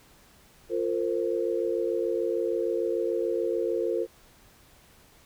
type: chord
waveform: sine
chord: F suspended fourth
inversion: none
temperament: equal with one note detuned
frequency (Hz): 349.2 / 456.6 / 523.3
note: F4 / Bb4 / C5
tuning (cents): 0 / -36 / 0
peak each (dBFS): -29 / -28 / -31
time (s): 0.69-4.07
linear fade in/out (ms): 50
effects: pink hiss -57 dBFS RMS until 5.25 s